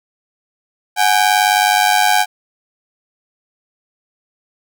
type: ring-modulated tone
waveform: sawtooth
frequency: 784 Hz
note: G5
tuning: in tune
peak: -4 dBFS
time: 0.96-2.26 s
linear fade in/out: 50 ms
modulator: 49.6 Hz
effects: none